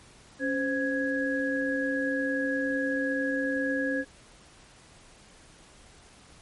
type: tone cluster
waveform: sine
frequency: 276.7 / 520 / 1664 Hz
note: C#4 / C5 / G#6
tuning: -3 / -11 / +3 cents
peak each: -29 / -31 / -30 dBFS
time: 0.39-4.05 s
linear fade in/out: 50 ms
effects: pink hiss -54 dBFS RMS until 6.41 s + MP3 48 kbps